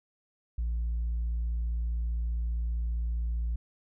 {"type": "tone with tanh clipping", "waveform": "triangle", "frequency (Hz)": 57.6, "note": "A#1", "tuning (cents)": -20, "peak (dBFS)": -28, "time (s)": [0.58, 3.56], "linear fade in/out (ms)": 5, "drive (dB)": 6, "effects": []}